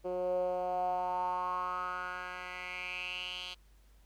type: tone with band-pass filter sweep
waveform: 10% pulse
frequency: 181 Hz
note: F#3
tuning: 38 cents flat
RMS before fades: -36 dBFS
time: 0.04-3.55 s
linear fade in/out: 20 ms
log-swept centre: 450 to 3500 Hz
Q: 5.8
effects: added 50 Hz sine -59 dBFS peak until 4.05 s + pink hiss -70 dBFS RMS until 4.05 s